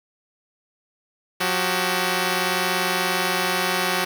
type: tone pair together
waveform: 5% pulse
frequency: 180.2 / 380.9 Hz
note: F#3 / G4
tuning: -45 / -50 cents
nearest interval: octave + minor second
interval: 1295 cents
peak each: -12 dBFS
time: 1.4-4.05 s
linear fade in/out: 10 ms
effects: none